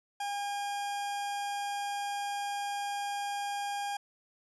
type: tone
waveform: 40% pulse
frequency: 810 Hz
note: G#5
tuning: 43 cents flat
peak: -32 dBFS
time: 0.2-3.97 s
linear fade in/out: 5 ms
effects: resampled to 24000 Hz